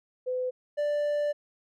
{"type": "tone pair in turn", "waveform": ["sine", "triangle"], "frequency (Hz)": [506, 587.9], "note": ["B4", "D5"], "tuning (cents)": [42, 2], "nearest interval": "minor third", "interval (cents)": 260, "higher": "second", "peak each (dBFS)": [-27, -23], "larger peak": "second", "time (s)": [[0.26, 0.51], [0.77, 1.33]], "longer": "second", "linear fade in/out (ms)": 20, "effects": []}